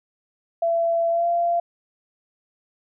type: tone with pitch glide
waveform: sine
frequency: 672 to 687.7 Hz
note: E5 to F5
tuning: +33 to -27 cents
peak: -18 dBFS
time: 0.62-1.6 s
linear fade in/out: 5 ms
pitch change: +40 cents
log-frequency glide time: 1.1-1.27 s
effects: none

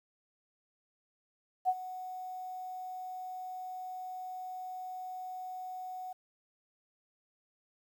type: tone with ADSR envelope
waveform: sine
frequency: 740 Hz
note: F#5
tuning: in tune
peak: -23 dBFS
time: 1.65-6.13 s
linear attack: 37 ms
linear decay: 49 ms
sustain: -16 dB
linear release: 8 ms
effects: 10-bit

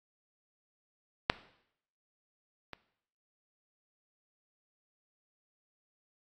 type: clicks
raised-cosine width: 0.3 ms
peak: -6 / -25 dBFS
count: 2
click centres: 1.299 / 2.733 s
effects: noise-tail reverb RT60 0.7 s tail -18 dB re dry + AAC 48 kbps

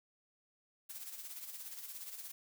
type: noise with tremolo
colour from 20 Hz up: blue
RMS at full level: -45 dBFS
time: 0.89-2.32 s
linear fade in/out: 10 ms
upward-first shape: sine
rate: 17 Hz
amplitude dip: 55%
effects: none

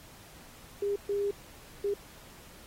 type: tone bursts at uneven times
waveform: sine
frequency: 404.1 Hz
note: G#4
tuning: 47 cents flat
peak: -27 dBFS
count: 3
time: 0.82-0.96 / 1.09-1.31 / 1.84-1.94 s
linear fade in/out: 5 ms
effects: pink hiss -53 dBFS RMS until 2.66 s + AAC 48 kbps

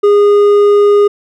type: tone with hard clipping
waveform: sine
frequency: 409.9 Hz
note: G#4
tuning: 23 cents flat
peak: -6 dBFS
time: 0.03-1.08 s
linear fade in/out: 10 ms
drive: 5 dB
effects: none

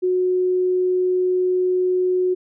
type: tone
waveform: sine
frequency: 366 Hz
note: F#4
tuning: 19 cents flat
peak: -16 dBFS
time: 0.02-2.35 s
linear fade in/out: 20 ms
effects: none

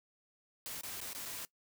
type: noise with dropouts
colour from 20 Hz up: white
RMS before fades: -43 dBFS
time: 0.66-1.45 s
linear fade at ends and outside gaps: 0 ms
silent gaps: 0.81-0.834 / 1.004-1.014 / 1.131-1.149 / 1.254-1.258 s
effects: noise-tail reverb RT60 0.1 s tail -20 dB re dry

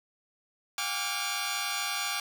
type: tone cluster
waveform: 10% pulse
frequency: 721 / 809 / 1159 / 1390 Hz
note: F#5 / G#5 / D6 / F6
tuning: -45 / -46 / -23 / -9 cents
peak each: -31 / -27 / -25 / -29 dBFS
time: 0.78-2.2 s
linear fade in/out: 2 ms
effects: none

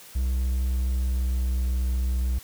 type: tone with pitch glide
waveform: triangle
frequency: 63.5 to 62.73 Hz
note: B1 to B1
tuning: +49 to +28 cents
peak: -20 dBFS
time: 0.15-2.39 s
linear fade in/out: 10 ms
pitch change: -21 cents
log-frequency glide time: 0.69-1.59 s
effects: white hiss -47 dBFS RMS until 2.43 s

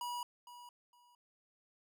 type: tone with echo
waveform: square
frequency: 969 Hz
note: B5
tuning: 33 cents flat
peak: -39 dBFS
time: 0.01-0.23 s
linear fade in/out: 2 ms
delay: 460 ms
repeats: 2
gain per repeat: -13 dB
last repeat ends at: 1.15 s
effects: none

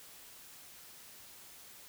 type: silence
effects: white hiss -54 dBFS RMS until 1.88 s

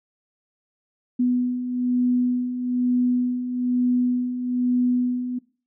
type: beating tone pair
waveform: sine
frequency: 246.9 / 248 Hz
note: B3 / B3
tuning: 0 / +7 cents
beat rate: 1.1 Hz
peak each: -27 / -20 dBFS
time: 1.19-5.39 s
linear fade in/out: 10 ms
effects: noise-tail reverb RT60 0.4 s tail -22 dB re dry

